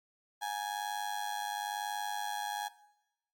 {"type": "tone with amplitude modulation", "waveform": "35% pulse", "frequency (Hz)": 830.6, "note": "G#5", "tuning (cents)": 0, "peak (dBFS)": -29, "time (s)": [0.41, 2.69], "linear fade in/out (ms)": 20, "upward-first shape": "sine", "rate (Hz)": 101, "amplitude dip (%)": 75, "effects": ["noise-tail reverb RT60 0.9 s tail -18 dB re dry", "MP3 96 kbps"]}